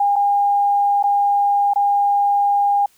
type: tone with dropouts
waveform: sine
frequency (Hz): 810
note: G#5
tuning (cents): -43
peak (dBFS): -13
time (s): 0-2.86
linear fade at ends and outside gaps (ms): 5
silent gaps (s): 0.158-0.162 / 1.028-1.038 / 1.736-1.758
effects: white hiss -56 dBFS RMS until 2.97 s